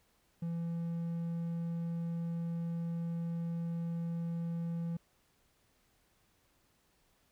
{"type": "tone", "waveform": "triangle", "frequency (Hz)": 168.2, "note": "E3", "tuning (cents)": 35, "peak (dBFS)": -32, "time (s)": [0.42, 4.97], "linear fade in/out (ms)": 5, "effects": ["pink hiss -72 dBFS RMS until 7.31 s"]}